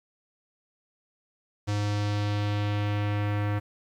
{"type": "tone with low-pass filter sweep", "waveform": "square", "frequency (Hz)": 103.4, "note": "G#2", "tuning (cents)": -7, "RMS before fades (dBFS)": -27, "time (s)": [1.67, 3.6], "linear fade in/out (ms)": 20, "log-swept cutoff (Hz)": [6300, 1900], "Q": 1.4, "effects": ["9-bit"]}